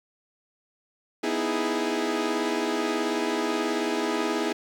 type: chord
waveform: sawtooth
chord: E major seventh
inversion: second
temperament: equal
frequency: 246.9 / 311.1 / 329.6 / 415.3 Hz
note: B3 / D#4 / E4 / G#4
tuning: 0 / 0 / 0 / 0 cents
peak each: -28 / -27 / -26 / -25 dBFS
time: 1.23-4.53 s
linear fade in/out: 10 ms
effects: low-pass 7000 Hz 12 dB/octave + 9-bit